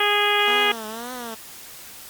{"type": "harmonic tone", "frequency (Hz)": 412.8, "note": "G#4", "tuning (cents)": -10, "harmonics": [1, 2, 3, 4, 5, 6, 7, 8], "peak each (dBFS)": [-25, -25, -25, -25, -25, -25, -25, -25], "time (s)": [0, 0.72], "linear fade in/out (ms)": 5}
{"type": "tone with vibrato", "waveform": "10% pulse", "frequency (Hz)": 233.1, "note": "A#3", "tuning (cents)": 0, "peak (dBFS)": -23, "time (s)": [0.47, 1.35], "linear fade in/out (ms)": 10, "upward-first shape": "triangle", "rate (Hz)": 1.9, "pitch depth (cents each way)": 160}
{"effects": ["white hiss -41 dBFS RMS until 2.09 s", "Opus 48 kbps"]}